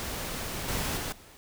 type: noise with level steps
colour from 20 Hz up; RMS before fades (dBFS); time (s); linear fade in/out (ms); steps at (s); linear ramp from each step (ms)
pink; -35 / -31 / -34 / -52; 0-1.37; 0; 0.68 / 0.97 / 1.12; 5
effects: none